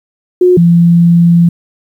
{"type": "tone pair in turn", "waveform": "sine", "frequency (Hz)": [361.7, 170.7], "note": ["F#4", "F3"], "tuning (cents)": [-39, -39], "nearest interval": "octave + minor second", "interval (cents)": 1300, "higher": "first", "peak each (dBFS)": -3, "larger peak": "neither", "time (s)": [[0.41, 0.57], [0.57, 1.49]], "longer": "second", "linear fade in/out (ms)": 5, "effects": ["7-bit"]}